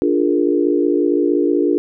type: chord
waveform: sine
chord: Bb dominant seventh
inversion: first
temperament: equal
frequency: 293.7 / 349.2 / 415.3 / 466.2 Hz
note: D4 / F4 / Ab4 / Bb4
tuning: 0 / 0 / 0 / 0 cents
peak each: -17 / -17 / -20 / -22 dBFS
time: 0.02-1.78 s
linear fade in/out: 0 ms
effects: none